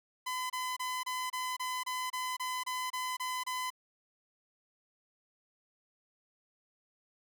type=tone bursts; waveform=sawtooth; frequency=1013 Hz; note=B5; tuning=44 cents sharp; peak=-30 dBFS; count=13; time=0.26-3.704 s; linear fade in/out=10 ms; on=240 ms; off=27 ms; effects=none